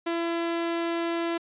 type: tone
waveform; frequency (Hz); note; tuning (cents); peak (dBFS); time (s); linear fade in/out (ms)
sawtooth; 336.8; E4; +37; -22; 0.06-1.38; 10
effects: resampled to 8000 Hz